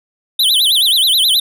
square tone with vibrato, 3490 Hz, A7, 15 cents flat, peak -10 dBFS, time 0.39-1.4 s, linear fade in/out 5 ms, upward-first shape sine, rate 9.4 Hz, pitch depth 260 cents each way, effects none

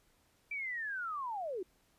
sine linear sweep, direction down, 2349 to 339.8 Hz, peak -36 dBFS, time 0.51-1.63 s, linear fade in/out 5 ms, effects pink hiss -71 dBFS RMS until 1.98 s + resampled to 32000 Hz

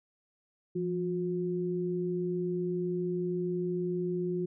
sine tone pair together, 172.8 / 359.7 Hz, F3 / F#4, -18 / -49 cents, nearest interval octave + minor second, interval 1269 cents, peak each -33 / -31 dBFS, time 0.75-4.46 s, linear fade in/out 10 ms, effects none

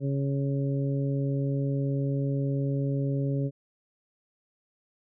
harmonic tone, 138.59 Hz, C#3, in tune, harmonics 1 / 2 / 3 / 4, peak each -26 / -32 / -36 / -38 dBFS, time 0-3.51 s, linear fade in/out 50 ms, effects none

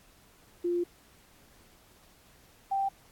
sine tone pair in turn, 349.2 / 783.9 Hz, F4 / G5, 0 / 0 cents, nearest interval octave + major second, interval 1400 cents, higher second, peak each -26 dBFS, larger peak neither, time 0.64-0.84 / 2.71-2.89 s, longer first, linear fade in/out 10 ms, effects pink hiss -60 dBFS RMS until 3.11 s + AAC 64 kbps

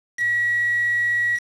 sine tone with quantisation, 1922 Hz, B6, 48 cents flat, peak -18 dBFS, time 0.17-1.4 s, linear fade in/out 50 ms, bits 5, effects low-pass 6000 Hz 12 dB/octave

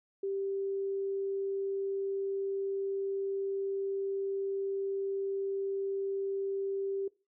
sine tone, 392 Hz, G4, in tune, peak -31 dBFS, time 0.23-7.08 s, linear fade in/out 5 ms, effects noise-tail reverb RT60 0.3 s tail -22 dB re dry

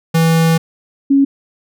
square / sine tone pair in turn, 163.6 / 276.2 Hz, E3 / C#4, -13 / -6 cents, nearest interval major sixth, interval 907 cents, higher second, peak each -10 / -7 dBFS, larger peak second, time 0.14-0.58 / 1.1-1.25 s, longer first, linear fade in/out 10 ms, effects none

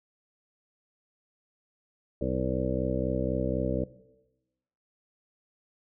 harmonic tone, 64 Hz, C2, 38 cents flat, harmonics 1 / 2 / 3 / 4 / 5 / 7 / 8 / 9, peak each -35 / -35 / -35 / -35 / -35 / -35 / -35 / -35 dBFS, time 2.21-3.84 s, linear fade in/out 5 ms, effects noise-tail reverb RT60 1.0 s tail -17 dB re dry

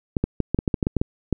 clicks, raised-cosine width 3 ms, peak -7 dBFS, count 12, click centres 0.168 / 0.24 / 0.403 / 0.546 / 0.589 / 0.678 / 0.742 / 0.828 / 0.869 / 0.967 / 1.015 / 1.327 s, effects none

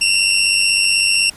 20% pulse tone pair together, 2687 / 2783 Hz, E7 / F7, +33 / -7 cents, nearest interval minor second, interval 60 cents, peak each -11 dBFS, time 0.01-1.3 s, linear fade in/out 5 ms, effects pink hiss -42 dBFS RMS until 1.36 s + resampled to 32000 Hz

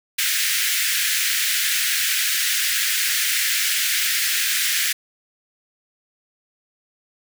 pink high-pass noise, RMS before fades -21 dBFS, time 0.18-4.93 s, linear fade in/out 10 ms, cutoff 1600 Hz, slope 48 dB/octave, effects none

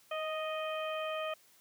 harmonic tone with a mistuned harmonic, 622.3 Hz, D#5, in tune, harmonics 1 / 2 / 3 / 4 / 5, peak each -36 / -40 / -48 / -44 / -46 dBFS, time 0.11-1.34 s, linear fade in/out 5 ms, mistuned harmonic 1, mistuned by +16 cents, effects white hiss -64 dBFS RMS until 1.6 s + high-pass 100 Hz 12 dB/octave

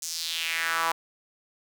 sawtooth tone with high-pass filter sweep, 164.81 Hz, E3, in tune, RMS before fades -29 dBFS, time 0.02-0.92 s, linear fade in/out 5 ms, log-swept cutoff 6700 to 940 Hz, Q 2.9, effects none

